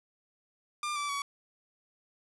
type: tone with pitch steps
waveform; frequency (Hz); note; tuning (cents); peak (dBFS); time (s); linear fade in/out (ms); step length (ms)
sawtooth; 1196 / 1162.6 / 1130.2; D6 / D6 / C#6; +31 / -18 / +33; -28; 0.83-1.22; 2; 130
effects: resampled to 24000 Hz + 9-bit